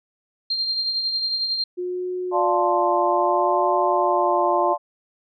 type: tone with tremolo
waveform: sine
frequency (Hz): 4186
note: C8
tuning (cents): 0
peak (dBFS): -19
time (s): 0.5-1.64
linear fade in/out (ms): 5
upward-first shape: triangle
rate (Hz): 11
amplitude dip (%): 50
type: tone with vibrato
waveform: sine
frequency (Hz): 358.1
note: F4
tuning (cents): +43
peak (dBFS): -24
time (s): 1.77-4.74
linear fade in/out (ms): 20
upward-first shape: sine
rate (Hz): 0.63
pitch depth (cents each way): 29
type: chord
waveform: sine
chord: D minor seventh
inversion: none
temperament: equal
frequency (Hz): 587.3 / 698.5 / 880 / 1046.5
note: D5 / F5 / A5 / C6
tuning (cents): 0 / 0 / 0 / 0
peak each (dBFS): -23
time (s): 2.31-4.78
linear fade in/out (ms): 50
effects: none